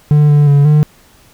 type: tone with pitch steps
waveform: triangle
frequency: 148.7 / 146.7 / 142.6 / 150.2 Hz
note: D3 / D3 / C#3 / D3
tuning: +22 / -2 / +49 / +39 cents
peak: -3 dBFS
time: 0.11-0.83 s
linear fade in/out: 0 ms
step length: 180 ms
effects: pink hiss -46 dBFS RMS until 1.33 s